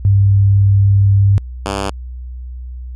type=tone pair in turn; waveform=sine / 5% pulse; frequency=99.3 / 98.5 Hz; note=G2 / G2; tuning=+23 / +9 cents; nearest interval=unison; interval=14 cents; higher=first; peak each=-7 dBFS; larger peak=neither; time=0.05-1.38 / 1.66-1.9 s; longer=first; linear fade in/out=0 ms; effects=added 62 Hz sine -25 dBFS peak until 2.95 s + resampled to 24000 Hz